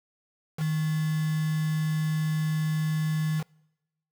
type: tone with quantisation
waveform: sine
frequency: 156.2 Hz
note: D#3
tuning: 7 cents sharp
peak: -24 dBFS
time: 0.57-3.44 s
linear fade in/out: 50 ms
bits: 6
effects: noise-tail reverb RT60 0.9 s tail -26 dB re dry